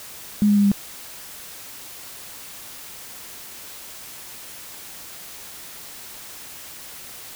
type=tone with pitch steps; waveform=sine; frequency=207.7 / 205.3 / 203 / 200.6 Hz; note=G#3 / G#3 / G#3 / G3; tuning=0 / -20 / -39 / +40 cents; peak=-13 dBFS; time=0.42-0.716 s; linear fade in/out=0 ms; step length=74 ms; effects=white hiss -39 dBFS RMS until 7.35 s